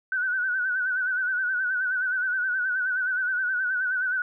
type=tone with vibrato; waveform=sine; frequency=1500 Hz; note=F#6; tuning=23 cents sharp; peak=-23 dBFS; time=0.12-4.22 s; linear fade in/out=2 ms; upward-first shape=sine; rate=9.5 Hz; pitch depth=66 cents each way; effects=none